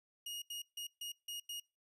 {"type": "tone bursts at uneven times", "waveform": "sawtooth", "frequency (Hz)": 2871, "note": "F7", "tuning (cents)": 47, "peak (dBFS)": -38, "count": 6, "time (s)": [[0.26, 0.42], [0.5, 0.62], [0.77, 0.87], [1.01, 1.12], [1.28, 1.4], [1.49, 1.6]], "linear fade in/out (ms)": 5, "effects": ["noise-tail reverb RT60 0.3 s tail -25 dB re dry", "resampled to 32000 Hz"]}